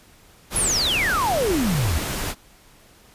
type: noise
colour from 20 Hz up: pink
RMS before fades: -27 dBFS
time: 0.5-2.35 s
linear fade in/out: 50 ms
type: exponential sweep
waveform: sine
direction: down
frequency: 11100 to 69.3 Hz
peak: -19 dBFS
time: 0.56-1.98 s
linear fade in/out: 0 ms
effects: pink hiss -52 dBFS RMS until 3.14 s + resampled to 32000 Hz